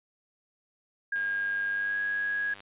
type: tone with pitch glide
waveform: sine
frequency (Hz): 1623 to 1657.1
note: G#6 to G#6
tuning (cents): -40 to -4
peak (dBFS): -27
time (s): 1.12-2.54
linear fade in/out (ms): 5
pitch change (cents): +36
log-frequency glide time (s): 1.71-1.99
type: click train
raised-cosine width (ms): 0.2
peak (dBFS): -29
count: 145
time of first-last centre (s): 1.16-2.604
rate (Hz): 99.7
effects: resampled to 8000 Hz